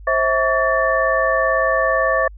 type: tone cluster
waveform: sine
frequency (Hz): 530 / 648 / 1135 / 1771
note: C5 / E5 / C#6 / A6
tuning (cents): +22 / -30 / +41 / +11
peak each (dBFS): -20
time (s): 0.07-2.28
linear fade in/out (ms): 5
effects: added 50 Hz sine -35 dBFS peak until 2.37 s

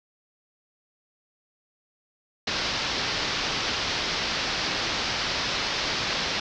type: low-pass noise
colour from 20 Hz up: white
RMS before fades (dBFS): -28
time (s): 2.47-6.4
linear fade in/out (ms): 5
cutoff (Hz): 5400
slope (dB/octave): 48
effects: none

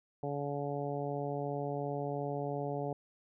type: harmonic tone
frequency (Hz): 142.8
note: D3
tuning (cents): -48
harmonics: 1 / 2 / 3 / 4 / 5 / 6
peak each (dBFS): -39 / -42 / -39 / -41 / -41 / -47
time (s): 0.23-2.93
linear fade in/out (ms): 2
effects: none

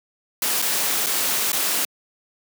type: noise with dropouts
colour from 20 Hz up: white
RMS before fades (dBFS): -22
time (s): 0.42-1.85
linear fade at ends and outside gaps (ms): 2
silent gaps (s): 0.618-0.623 / 1.062-1.067 / 1.519-1.529
effects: high-pass 200 Hz 12 dB/octave

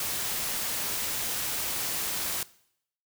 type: noise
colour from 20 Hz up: white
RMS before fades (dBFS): -31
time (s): 0-2.43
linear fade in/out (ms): 2
effects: noise-tail reverb RT60 0.7 s tail -20 dB re dry

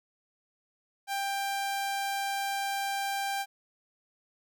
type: tone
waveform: sawtooth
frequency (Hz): 791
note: G5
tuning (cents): +15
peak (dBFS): -26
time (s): 1.07-3.46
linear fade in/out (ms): 50
effects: none

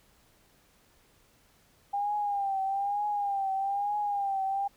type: tone with vibrato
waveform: sine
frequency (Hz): 801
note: G5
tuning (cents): +37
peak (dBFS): -27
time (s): 1.93-4.68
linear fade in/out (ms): 10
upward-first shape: triangle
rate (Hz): 1.1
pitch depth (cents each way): 75
effects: pink hiss -64 dBFS RMS until 4.76 s

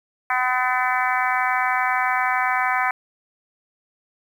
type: harmonic tone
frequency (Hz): 252.8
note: B3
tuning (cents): +41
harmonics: 3 / 4 / 5 / 6 / 7 / 8 / 9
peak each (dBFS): -24 / -25 / -26 / -27 / -27 / -28 / -29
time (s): 0.3-2.91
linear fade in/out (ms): 2
effects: 8-bit

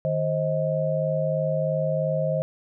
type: tone cluster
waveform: sine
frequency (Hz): 154.7 / 529 / 632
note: D#3 / C5 / D#5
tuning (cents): -10 / +19 / +27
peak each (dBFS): -26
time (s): 0.05-2.42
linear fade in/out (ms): 0
effects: none

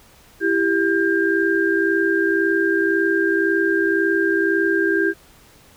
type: tone cluster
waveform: sine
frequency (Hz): 332.7 / 394.6 / 1598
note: E4 / G4 / G6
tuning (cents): +16 / +11 / +33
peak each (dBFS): -20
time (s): 0.4-5.14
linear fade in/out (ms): 50
effects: pink hiss -50 dBFS RMS until 5.76 s

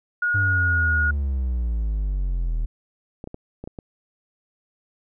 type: tone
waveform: sine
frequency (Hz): 1441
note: F#6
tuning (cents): -46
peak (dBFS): -19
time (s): 0.22-1.11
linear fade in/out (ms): 5
type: exponential sweep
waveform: triangle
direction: down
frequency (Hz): 100.2 to 38.89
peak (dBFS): -19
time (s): 0.34-2.66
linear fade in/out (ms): 10
type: clicks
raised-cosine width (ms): 2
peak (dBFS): -21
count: 6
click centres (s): 3.241 / 3.274 / 3.344 / 3.64 / 3.675 / 3.788
effects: none

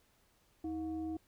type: tone with frequency modulation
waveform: sine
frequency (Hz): 319.1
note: D#4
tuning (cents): +44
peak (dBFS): -36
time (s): 0.64-1.17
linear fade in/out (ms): 5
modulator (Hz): 398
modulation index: 0.44
effects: pink hiss -71 dBFS RMS until 1.27 s

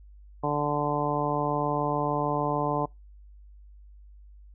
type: harmonic tone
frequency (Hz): 146.83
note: D3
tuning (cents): 0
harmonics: 1 / 2 / 3 / 4 / 5 / 6 / 7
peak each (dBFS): -32 / -32 / -32 / -32 / -32 / -32 / -32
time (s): 0.43-2.86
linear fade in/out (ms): 10
effects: noise-tail reverb RT60 0.2 s tail -25 dB re dry + added 50 Hz sine -47 dBFS peak until 4.54 s

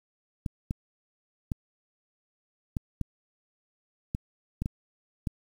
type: clicks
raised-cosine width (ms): 5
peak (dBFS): -17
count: 9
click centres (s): 0.462 / 0.709 / 1.518 / 2.768 / 3.013 / 4.149 / 4.62 / 4.659 / 5.272
effects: 8-bit

